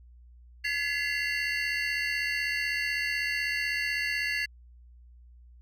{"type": "tone cluster", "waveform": "triangle", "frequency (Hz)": [1701, 2016, 2092, 2751, 4490], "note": ["G#6", "B6", "C7", "F7", "C#8"], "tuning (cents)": [41, 35, -1, -27, 21], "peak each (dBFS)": [-31, -32, -33, -33, -35], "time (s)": [0.64, 4.46], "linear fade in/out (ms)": 10, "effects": ["added 60 Hz sine -50 dBFS peak until 5.61 s"]}